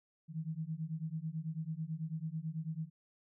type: beating tone pair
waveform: sine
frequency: 155 / 164.1 Hz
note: D#3 / E3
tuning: -6 / -8 cents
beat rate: 9.1 Hz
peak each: -40 / -40 dBFS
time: 0.28-2.9 s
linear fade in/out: 50 ms
effects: none